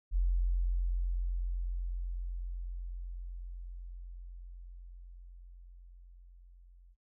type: tone with level ramp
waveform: sine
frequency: 44 Hz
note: F1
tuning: 14 cents sharp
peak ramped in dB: -25 to -55 dBFS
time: 0.11-6.96 s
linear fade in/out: 50 ms
effects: noise-tail reverb RT60 0.1 s tail -25 dB re dry